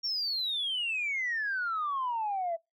sine exponential sweep, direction down, 5588 to 652 Hz, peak -28 dBFS, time 0.03-2.57 s, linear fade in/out 20 ms, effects noise-tail reverb RT60 0.2 s tail -26 dB re dry + tanh soft clip ceiling -25 dBFS

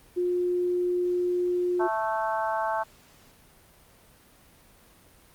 sine tone, 356.5 Hz, F4, 36 cents sharp, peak -23 dBFS, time 0.16-1.88 s, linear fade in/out 20 ms
harmonic tone, 220 Hz, A3, in tune, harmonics 3 / 4 / 5 / 6 / 7, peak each -30 / -28 / -33 / -37 / -36 dBFS, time 1.79-2.84 s, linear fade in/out 20 ms
effects pink hiss -56 dBFS RMS until 5.34 s + Opus 32 kbps

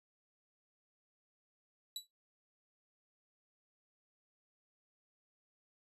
sawtooth tone with exponential decay, 3937 Hz, B7, 6 cents flat, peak -33 dBFS, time 1.96-2.07 s, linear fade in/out 2 ms, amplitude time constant 23 ms, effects noise-tail reverb RT60 0.2 s tail -25 dB re dry + resampled to 32000 Hz

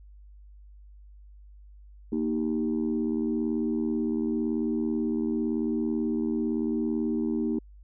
sine chord, Eb major, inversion second, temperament equal, 233.1 / 311.1 / 392 Hz, Bb3 / Eb4 / G4, 0 / 0 / 0 cents, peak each -27 / -28 / -32 dBFS, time 2.12-7.59 s, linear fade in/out 5 ms, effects tanh soft clip ceiling -18 dBFS + added 50 Hz sine -47 dBFS peak until 7.83 s

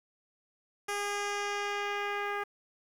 10% pulse tone with low-pass filter sweep, 407.8 Hz, G#4, 32 cents flat, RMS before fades -34 dBFS, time 0.88-2.44 s, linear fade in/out 10 ms, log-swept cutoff 12000 to 1800 Hz, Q 0.98, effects 9-bit

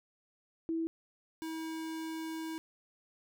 sine / square tone pair in turn, 327.3 / 321.5 Hz, E4 / E4, -12 / -43 cents, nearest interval unison, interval 31 cents, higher first, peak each -31 / -38 dBFS, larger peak first, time 0.69-0.87 / 1.42-2.58 s, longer second, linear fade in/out 0 ms, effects none

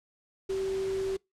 sine tone in noise, 384.6 Hz, G4, 33 cents flat, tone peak -28 dBFS, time 0.49-1.17 s, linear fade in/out 10 ms, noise pink, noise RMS -44 dBFS, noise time 0.49-1.17 s, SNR +13 dB, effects noise-tail reverb RT60 0.2 s tail -25 dB re dry + low-pass 8000 Hz 12 dB/octave

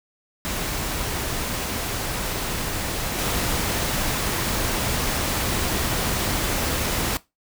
pink noise with level steps, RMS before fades -27 / -24 dBFS, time 0.45-7.17 s, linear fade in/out 0 ms, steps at 3.18 s, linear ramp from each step 10 ms, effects noise-tail reverb RT60 0.2 s tail -18 dB re dry

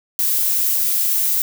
violet noise, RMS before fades -18 dBFS, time 0.19-1.42 s, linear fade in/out 0 ms, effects none

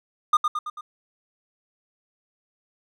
triangle tone with echo, 1217 Hz, D#6, 39 cents flat, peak -12 dBFS, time 0.33-0.37 s, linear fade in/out 5 ms, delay 110 ms, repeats 4, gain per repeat -5 dB, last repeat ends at 0.81 s, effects none

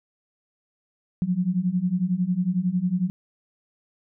sine beating tone pair, 174.61 / 185.61 Hz, F3 / F#3, 0 / +6 cents, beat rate 11 Hz, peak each -25 / -23 dBFS, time 1.22-3.1 s, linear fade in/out 0 ms, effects none

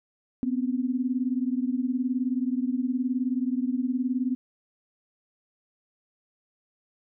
sine beating tone pair, 246.9 / 265.9 Hz, B3 / C4, 0 / +28 cents, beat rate 19 Hz, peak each -26 / -28 dBFS, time 0.43-4.35 s, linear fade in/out 0 ms, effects none

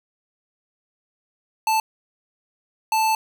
square tone bursts at uneven times, 880 Hz, A5, in tune, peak -18 dBFS, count 2, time 1.67-1.8 / 2.92-3.15 s, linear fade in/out 2 ms, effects none

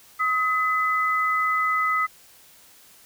sine tone pair together, 1267 / 2011 Hz, D#6 / B6, +31 / +31 cents, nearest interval minor sixth, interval 800 cents, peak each -21 / -25 dBFS, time 0.19-2.07 s, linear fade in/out 20 ms, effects white hiss -52 dBFS RMS until 3.05 s

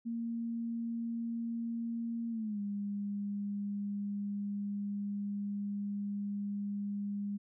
sine tone with pitch glide, 231.6 to 202.8 Hz, A#3 to G#3, -11 to -41 cents, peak -34 dBFS, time 0.05-7.38 s, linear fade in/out 20 ms, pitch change -230 cents, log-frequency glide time 2.3-2.6 s, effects none

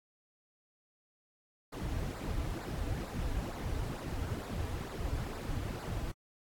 brown noise with flanger, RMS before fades -37 dBFS, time 1.72-6.12 s, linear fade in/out 10 ms, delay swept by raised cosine 0.32 to 5.62 ms, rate 2.2 Hz, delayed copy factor -0.75, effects AAC 64 kbps

